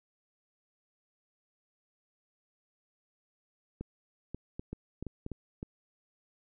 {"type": "clicks", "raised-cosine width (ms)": 3, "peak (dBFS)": -25, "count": 9, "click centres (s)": [3.81, 4.346, 4.595, 4.73, 5.026, 5.067, 5.264, 5.317, 5.629], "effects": []}